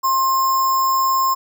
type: tone with sample-and-hold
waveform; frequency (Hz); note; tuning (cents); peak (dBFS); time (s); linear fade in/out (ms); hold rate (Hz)
sine; 1059; C6; +21; -14; 0.03-1.35; 20; 6300
effects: none